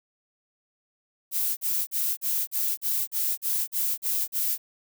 violet noise bursts, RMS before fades -26 dBFS, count 11, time 1.31-4.58 s, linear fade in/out 50 ms, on 260 ms, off 41 ms, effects none

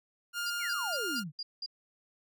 sawtooth tone, 1410 Hz, F6, 16 cents sharp, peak -29 dBFS, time 0.33-1.24 s, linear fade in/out 50 ms
sine tone bursts, 4829 Hz, D8, 47 cents sharp, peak -35 dBFS, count 6, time 0.46-1.662 s, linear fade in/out 5 ms, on 42 ms, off 190 ms
sine exponential sweep, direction down, 2489 to 136.5 Hz, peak -36 dBFS, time 0.59-1.32 s, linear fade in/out 50 ms
effects none

